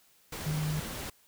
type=tone in noise; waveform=sine; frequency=152.8 Hz; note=D#3; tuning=31 cents flat; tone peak=-29 dBFS; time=0.46-0.8 s; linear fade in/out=5 ms; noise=pink; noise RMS=-39 dBFS; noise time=0.32-1.1 s; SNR=+7 dB; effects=white hiss -64 dBFS RMS until 1.27 s